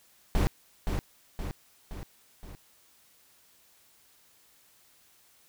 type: noise with echo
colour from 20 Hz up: brown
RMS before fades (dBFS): -24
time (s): 0.35-0.47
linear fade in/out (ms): 0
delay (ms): 520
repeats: 4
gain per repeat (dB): -5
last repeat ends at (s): 2.55
effects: white hiss -62 dBFS RMS until 5.48 s

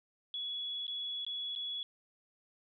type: tone with dropouts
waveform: sine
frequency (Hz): 3381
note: G#7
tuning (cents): +30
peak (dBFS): -36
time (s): 0.34-1.83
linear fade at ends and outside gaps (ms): 1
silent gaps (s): 0.868-0.879 / 1.249-1.265 / 1.552-1.56
effects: none

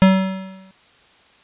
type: tone with exponential decay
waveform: square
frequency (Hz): 190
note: F#3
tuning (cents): +46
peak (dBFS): -7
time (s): 0.02-0.71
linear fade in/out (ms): 0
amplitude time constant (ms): 150
effects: white hiss -52 dBFS RMS until 1.43 s + resampled to 8000 Hz

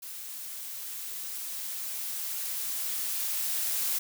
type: noise with level ramp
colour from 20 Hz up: blue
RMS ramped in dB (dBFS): -41 to -29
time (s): 0.02-3.99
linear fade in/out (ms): 10
effects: none

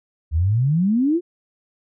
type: exponential sweep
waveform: sine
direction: up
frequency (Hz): 73 to 363.8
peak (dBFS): -15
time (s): 0.31-1.21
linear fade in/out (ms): 50
effects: none

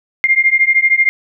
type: beating tone pair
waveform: sine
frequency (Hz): 2108 / 2121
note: C7 / C7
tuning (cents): +12 / +23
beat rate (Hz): 13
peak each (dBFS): -12 / -12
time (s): 0.24-1.09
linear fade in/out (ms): 0
effects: none

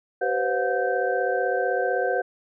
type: tone cluster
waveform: sine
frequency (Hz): 383.1 / 495.2 / 531 / 719 / 1553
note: G4 / B4 / C5 / F#5 / G6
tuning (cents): -40 / +5 / +25 / -50 / -17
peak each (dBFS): -29 / -26 / -28 / -27 / -29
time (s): 0.21-2.22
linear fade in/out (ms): 10
effects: none

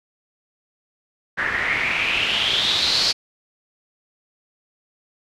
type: noise with low-pass filter sweep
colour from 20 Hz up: white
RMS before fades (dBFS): -21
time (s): 1.37-3.13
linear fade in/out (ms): 20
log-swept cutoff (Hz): 1700 to 4700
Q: 6
effects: none

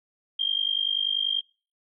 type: tone with amplitude modulation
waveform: sine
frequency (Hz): 3196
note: G7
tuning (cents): +33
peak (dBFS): -19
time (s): 0.39-1.41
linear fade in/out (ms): 10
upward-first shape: sine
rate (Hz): 50.3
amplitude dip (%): 90
effects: noise-tail reverb RT60 0.4 s tail -26 dB re dry

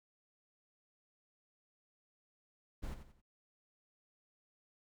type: noise with echo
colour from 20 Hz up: brown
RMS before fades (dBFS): -41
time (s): 2.82-2.95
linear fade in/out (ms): 20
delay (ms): 89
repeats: 3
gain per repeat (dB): -9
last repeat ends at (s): 3.217
effects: none

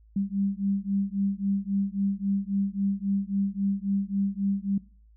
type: beating tone pair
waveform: sine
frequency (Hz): 196 / 199.7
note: G3 / G3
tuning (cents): 0 / +32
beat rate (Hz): 3.7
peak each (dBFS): -28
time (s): 0.16-4.78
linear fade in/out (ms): 5
effects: noise-tail reverb RT60 0.4 s tail -20 dB re dry + added 54 Hz sine -53 dBFS peak until 5.16 s

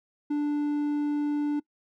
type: tone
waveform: triangle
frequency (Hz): 293.7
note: D4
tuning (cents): 0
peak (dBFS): -22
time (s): 0.3-1.6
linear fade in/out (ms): 10
effects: noise-tail reverb RT60 0.1 s tail -22 dB re dry

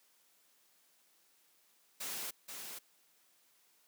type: noise with echo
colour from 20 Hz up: white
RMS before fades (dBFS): -41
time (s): 2-2.31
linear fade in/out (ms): 10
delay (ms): 480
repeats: 1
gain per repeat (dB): -5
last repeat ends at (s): 2.79
effects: white hiss -70 dBFS RMS until 3.87 s + high-pass 200 Hz 12 dB/octave

